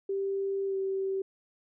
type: tone with pitch glide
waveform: sine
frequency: 392 to 385.9 Hz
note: G4 to G4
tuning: 0 to -27 cents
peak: -28 dBFS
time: 0.09-1.22 s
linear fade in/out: 5 ms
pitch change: -27 cents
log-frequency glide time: 0.66-0.76 s
effects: none